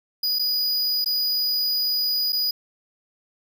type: tone with dropouts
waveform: square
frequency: 4929 Hz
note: D#8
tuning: 17 cents flat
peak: -21 dBFS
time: 0.23-2.51 s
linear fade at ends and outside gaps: 5 ms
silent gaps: 0.388-0.393 / 1.045-1.059 / 2.323-2.328 s
effects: none